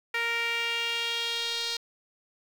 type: tone with band-pass filter sweep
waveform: sawtooth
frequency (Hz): 466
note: A#4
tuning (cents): -1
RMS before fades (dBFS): -30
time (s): 0.14-1.77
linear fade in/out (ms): 5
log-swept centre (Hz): 2100 to 4200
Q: 3.1
effects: 8-bit